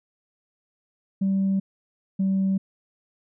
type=tone pair in turn; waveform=sine; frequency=193.8 / 192.46 Hz; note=G3 / G3; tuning=-20 / -32 cents; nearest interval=unison; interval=12 cents; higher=first; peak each=-18 dBFS; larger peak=neither; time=1.21-1.6 / 2.19-2.58 s; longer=neither; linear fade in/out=10 ms; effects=tanh soft clip ceiling -17 dBFS